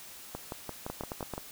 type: two click trains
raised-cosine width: 1 ms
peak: -21 / -22 dBFS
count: 5 / 7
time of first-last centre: 0.9-1.337 / 0.35-1.379 s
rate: 9.15 / 5.83 Hz
effects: white hiss -48 dBFS RMS until 1.51 s